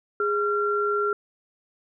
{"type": "tone pair together", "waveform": "sine", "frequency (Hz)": [412.2, 1372], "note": ["G#4", "F6"], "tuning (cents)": [-13, -31], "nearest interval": "octave + major sixth", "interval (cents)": 2082, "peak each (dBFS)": -24, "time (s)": [0.2, 1.13], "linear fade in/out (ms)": 2, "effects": []}